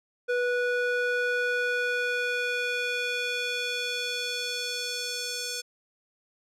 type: tone with band-pass filter sweep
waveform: square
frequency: 490 Hz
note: B4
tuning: 14 cents flat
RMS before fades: -29 dBFS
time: 0.28-5.62 s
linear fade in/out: 20 ms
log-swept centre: 1000 to 5900 Hz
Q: 1.4
effects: none